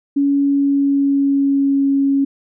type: tone with pitch glide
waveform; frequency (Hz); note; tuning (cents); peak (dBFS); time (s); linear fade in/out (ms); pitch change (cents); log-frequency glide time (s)
sine; 281.1 to 276.1; C#4 to C#4; +24 to -7; -12; 0.16-2.25; 10; -31; 0.3-1.88
effects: none